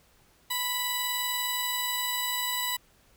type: tone pair together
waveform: 15% pulse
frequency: 987.8 / 3931 Hz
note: B5 / B7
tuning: 0 / -9 cents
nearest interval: 2 octaves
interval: 2391 cents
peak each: -24 dBFS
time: 0.5-2.77 s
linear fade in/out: 10 ms
effects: pink hiss -62 dBFS RMS until 3.16 s